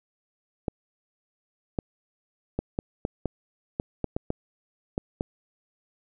clicks, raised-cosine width 2 ms, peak -13 dBFS, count 12, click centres 0.682 / 1.788 / 2.59 / 2.789 / 3.051 / 3.257 / 3.799 / 4.043 / 4.165 / 4.304 / 4.979 / 5.209 s, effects none

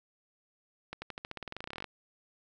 accelerating click train, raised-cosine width 0.3 ms, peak -23 dBFS, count 21, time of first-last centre 0.93-1.843 s, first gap 90 ms, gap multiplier 0.92, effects none

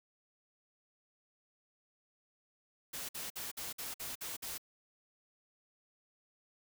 white noise bursts, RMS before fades -42 dBFS, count 8, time 2.93-4.581 s, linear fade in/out 10 ms, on 160 ms, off 53 ms, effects none

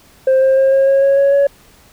sine tone with pitch steps, 526 / 530.9 / 535.8 / 540.8 / 545.8 / 550.9 / 556 / 561.2 Hz, C5 / C5 / C5 / C#5 / C#5 / C#5 / C#5 / C#5, +9 / +25 / +41 / -43 / -27 / -11 / +5 / +21 cents, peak -6 dBFS, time 0.27-1.47 s, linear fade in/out 5 ms, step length 150 ms, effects tanh soft clip ceiling -7 dBFS + pink hiss -47 dBFS RMS until 1.92 s

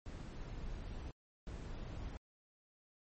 brown noise bursts at uneven times, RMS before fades -45 dBFS, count 2, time 0.06-1.11 / 1.47-2.17 s, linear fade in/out 0 ms, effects MP3 32 kbps

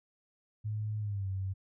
sine tone with pitch glide, 106.8 to 95.7 Hz, G#2 to G2, +49 to -41 cents, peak -32 dBFS, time 0.64-1.54 s, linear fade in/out 20 ms, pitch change -190 cents, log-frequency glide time 0.99-1.28 s, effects none

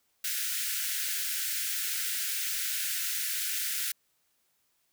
white high-pass noise, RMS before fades -32 dBFS, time 0.24-3.92 s, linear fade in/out 5 ms, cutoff 1400 Hz, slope 96 dB/octave, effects white hiss -73 dBFS RMS until 4.92 s

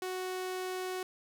sawtooth tone, 370 Hz, F#4, in tune, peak -31 dBFS, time 0.02-1.03 s, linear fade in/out 2 ms, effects none

